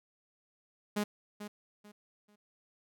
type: tone with echo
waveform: sawtooth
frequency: 207.7 Hz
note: G#3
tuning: in tune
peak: -26 dBFS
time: 0.96-1.04 s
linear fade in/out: 10 ms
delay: 440 ms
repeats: 3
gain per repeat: -11 dB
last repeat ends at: 2.36 s
effects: none